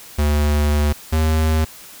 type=tone pair in turn; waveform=square; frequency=74.1 / 78.76 Hz; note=D2 / D#2; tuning=+16 / +22 cents; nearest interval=minor second; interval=106 cents; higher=second; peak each=-15 dBFS; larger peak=neither; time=0.18-0.93 / 1.12-1.65 s; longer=first; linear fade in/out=10 ms; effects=white hiss -40 dBFS RMS until 2 s